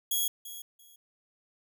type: tone with echo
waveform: 5% pulse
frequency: 3322 Hz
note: G#7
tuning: in tune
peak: -18 dBFS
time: 0.11-0.28 s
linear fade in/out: 5 ms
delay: 340 ms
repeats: 2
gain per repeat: -14 dB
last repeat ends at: 0.96 s
effects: none